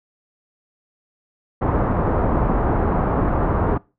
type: low-pass noise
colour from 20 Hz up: pink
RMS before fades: -19 dBFS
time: 1.61-3.78 s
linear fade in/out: 10 ms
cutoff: 1200 Hz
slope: 24 dB/octave
effects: noise-tail reverb RT60 0.3 s tail -23 dB re dry